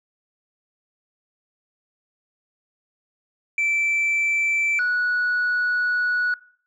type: tone pair in turn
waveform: sine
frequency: 2330 / 1467.8 Hz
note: D7 / F#6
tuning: -14 / -14 cents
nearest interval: minor sixth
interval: 800 cents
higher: first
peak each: -17 dBFS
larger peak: neither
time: 3.58-4.79 / 4.79-6.34 s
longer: second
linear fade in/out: 2 ms
effects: noise-tail reverb RT60 0.5 s tail -21 dB re dry + tanh soft clip ceiling -17 dBFS